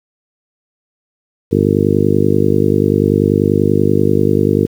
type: harmonic tone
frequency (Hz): 50.3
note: G1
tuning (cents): +45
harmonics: 2 / 3 / 4 / 5 / 6 / 7 / 8 / 9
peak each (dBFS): -18 / -18 / -18 / -18 / -18 / -18 / -18 / -18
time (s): 1.51-4.67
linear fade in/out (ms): 20
effects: 7-bit